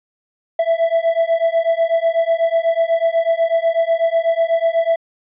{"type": "beating tone pair", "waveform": "triangle", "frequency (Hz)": [659.3, 667.4], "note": ["E5", "E5"], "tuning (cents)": [0, 21], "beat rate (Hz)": 8.1, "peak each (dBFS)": -15, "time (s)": [0.59, 4.96], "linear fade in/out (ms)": 5, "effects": ["resampled to 8000 Hz"]}